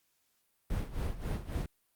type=noise with tremolo; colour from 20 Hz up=brown; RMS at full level=-32 dBFS; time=0.7-1.66 s; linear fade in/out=2 ms; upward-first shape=sine; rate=3.7 Hz; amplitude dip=80%; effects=white hiss -75 dBFS RMS until 1.95 s + Opus 48 kbps